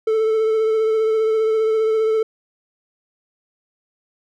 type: tone with vibrato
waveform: triangle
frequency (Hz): 440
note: A4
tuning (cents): 0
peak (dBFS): -13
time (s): 0.07-2.23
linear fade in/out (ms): 5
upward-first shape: sine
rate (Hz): 15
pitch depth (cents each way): 20
effects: none